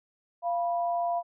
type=tone pair together; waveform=sine; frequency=691.6 / 978 Hz; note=F5 / B5; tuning=-17 / -17 cents; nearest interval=tritone; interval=600 cents; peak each=-26 / -34 dBFS; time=0.42-1.23 s; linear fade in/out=50 ms; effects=none